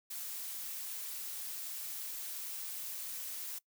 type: noise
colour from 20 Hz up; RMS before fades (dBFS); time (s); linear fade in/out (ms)
blue; -42; 0.1-3.59; 10
effects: noise-tail reverb RT60 0.1 s tail -21 dB re dry